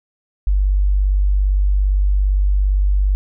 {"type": "tone", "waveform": "sine", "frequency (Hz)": 48.77, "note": "G1", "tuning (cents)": -8, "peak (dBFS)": -12, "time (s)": [0.47, 3.15], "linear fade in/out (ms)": 0, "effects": []}